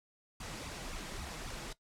pink noise with flanger, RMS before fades -43 dBFS, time 0.4-1.73 s, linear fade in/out 5 ms, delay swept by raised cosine 0.82 to 6.32 ms, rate 3.7 Hz, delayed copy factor +0.8, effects noise-tail reverb RT60 0.1 s tail -17 dB re dry + low-pass 9000 Hz 12 dB/octave

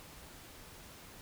silence, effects pink hiss -53 dBFS RMS until 1.21 s

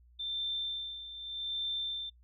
sine tone with tremolo, 3566 Hz, A7, 22 cents sharp, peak -32 dBFS, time 0.19-2.1 s, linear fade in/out 10 ms, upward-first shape sine, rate 0.83 Hz, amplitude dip 70%, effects noise-tail reverb RT60 0.1 s tail -25 dB re dry + added 60 Hz sine -58 dBFS peak until 2.23 s

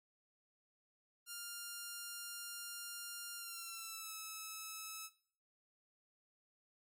5% pulse tone with pitch glide, 1400 to 1298.7 Hz, F6 to E6, +4 to -26 cents, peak -34 dBFS, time 1.26-5.1 s, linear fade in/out 50 ms, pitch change -130 cents, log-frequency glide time 3.36-4.13 s, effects noise-tail reverb RT60 0.5 s tail -17 dB re dry + MP3 64 kbps

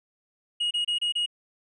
triangle tone bursts, 2883 Hz, F#7, 46 cents flat, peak -22 dBFS, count 5, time 0.6-1.262 s, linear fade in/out 10 ms, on 110 ms, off 28 ms, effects resampled to 22050 Hz

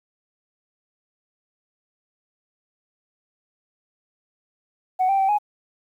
sine tone with pitch steps, 744 / 783 / 773 / 833 Hz, F#5 / G5 / G5 / G#5, +9 / -2 / -24 / +5 cents, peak -15 dBFS, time 4.99-5.386 s, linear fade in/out 20 ms, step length 99 ms, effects tanh soft clip ceiling -14 dBFS + 9-bit

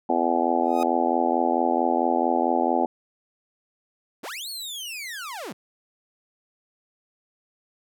harmonic tone, 84.5 Hz, E2, 43 cents sharp, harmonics 3 / 4 / 5 / 6 / 7 / 8 / 9 / 10, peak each -27 / -27 / -31 / -31 / -29 / -30 / -25 / -27 dBFS, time 0.09-2.86 s, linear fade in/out 5 ms
sawtooth tone with exponential growth, 1249 Hz, D#6, 6 cents sharp, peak -26 dBFS, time 0.61-0.83 s, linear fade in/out 1 ms, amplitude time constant 46 ms
sawtooth linear two-way sweep, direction up then down, 137 to 4450 to 137 Hz, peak -29 dBFS, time 4.23-5.53 s, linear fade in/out 10 ms, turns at 4.49 s
effects none

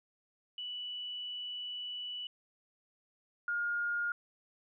sine tone pair in turn, 2960 / 1420.1 Hz, F#7 / F6, 0 / +29 cents, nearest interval octave + minor second, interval 1271 cents, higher first, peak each -38 / -31 dBFS, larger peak second, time 0.58-2.27 / 3.48-4.12 s, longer first, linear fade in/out 2 ms, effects none

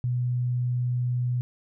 sine tone, 123.47 Hz, B2, in tune, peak -23 dBFS, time 0.04-1.41 s, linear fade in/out 0 ms, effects none

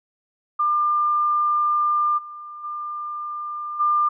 sine tone with level steps, 1198 Hz, D6, 34 cents sharp, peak -17 / -34 / -27 / -16 dBFS, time 0.59-4.09 s, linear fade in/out 10 ms, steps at 2.17 / 2.63 / 3.79 s, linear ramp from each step 20 ms, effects none

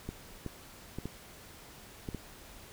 clicks, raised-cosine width 3 ms, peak -24 dBFS, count 6, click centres 0.09 / 0.463 / 0.986 / 1.056 / 2.088 / 2.147 s, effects pink hiss -52 dBFS RMS until 2.72 s

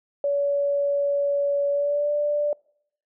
sine tone with pitch glide, 568 to 588 Hz, C#5 to D5, +42 to +2 cents, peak -20 dBFS, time 0.24-2.53 s, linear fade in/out 2 ms, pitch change +60 cents, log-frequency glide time 1.7-2.11 s, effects noise-tail reverb RT60 0.7 s tail -26 dB re dry

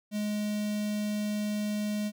square tone with notch filter, 209.4 Hz, G#3, 15 cents sharp, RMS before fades -31 dBFS, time 0.11-2.12 s, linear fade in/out 50 ms, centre 1200 Hz, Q 0.87, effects none

